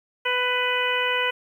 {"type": "harmonic tone", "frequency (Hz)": 497.4, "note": "B4", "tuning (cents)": 12, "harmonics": [1, 2, 3, 4, 5, 6], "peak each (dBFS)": [-28, -28, -28, -28, -28, -28], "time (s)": [0.25, 1.31], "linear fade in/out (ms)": 10, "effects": ["9-bit"]}